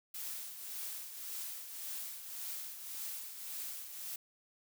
blue noise with tremolo, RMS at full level -41 dBFS, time 0.14-4.16 s, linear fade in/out 5 ms, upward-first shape triangle, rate 1.8 Hz, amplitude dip 60%, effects none

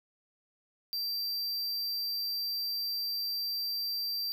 square tone, 4699 Hz, D8, in tune, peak -32 dBFS, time 0.93-4.32 s, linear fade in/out 0 ms, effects none

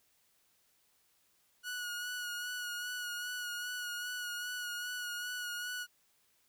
sawtooth tone with vibrato, 1457 Hz, F#6, 27 cents flat, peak -34 dBFS, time 1.63-5.87 s, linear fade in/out 50 ms, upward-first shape sine, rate 2.5 Hz, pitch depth 27 cents each way, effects white hiss -72 dBFS RMS until 6.48 s

